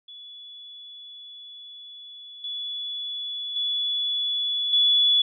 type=tone with level steps; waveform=sine; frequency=3421 Hz; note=A7; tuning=49 cents flat; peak=-40 / -29 / -23 / -16 dBFS; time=0.08-5.22 s; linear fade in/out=5 ms; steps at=2.44 / 3.56 / 4.73 s; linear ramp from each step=2 ms; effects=none